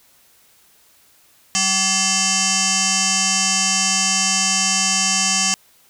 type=tone with frequency modulation; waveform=sine; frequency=192.4 Hz; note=G3; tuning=32 cents flat; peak=-15 dBFS; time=1.55-5.54 s; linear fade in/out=0 ms; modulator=957 Hz; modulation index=7.8; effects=white hiss -54 dBFS RMS until 5.89 s